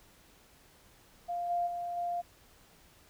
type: tone with level steps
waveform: sine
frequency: 698.5 Hz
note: F5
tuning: in tune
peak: -32 / -28 / -34 / -31 dBFS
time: 1.28-2.22 s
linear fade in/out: 20 ms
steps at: 1.49 / 1.66 / 1.96 s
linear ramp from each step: 20 ms
effects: pink hiss -61 dBFS RMS until 3.09 s